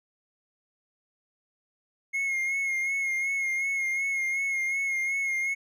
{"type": "tone with vibrato", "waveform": "triangle", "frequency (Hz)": 2157, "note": "C#7", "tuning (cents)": -48, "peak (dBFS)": -24, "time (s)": [2.13, 5.55], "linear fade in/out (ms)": 20, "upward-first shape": "sine", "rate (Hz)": 2.7, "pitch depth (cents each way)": 36, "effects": []}